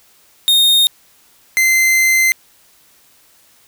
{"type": "tone pair in turn", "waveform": "45% pulse", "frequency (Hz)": [3694, 2073], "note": ["A#7", "C7"], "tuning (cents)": [-16, -17], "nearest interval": "minor seventh", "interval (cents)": 1001, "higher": "first", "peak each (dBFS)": [-9, -10], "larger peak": "first", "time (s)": [[0.48, 0.87], [1.57, 2.32]], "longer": "second", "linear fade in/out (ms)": 0, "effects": ["white hiss -51 dBFS RMS until 3.67 s"]}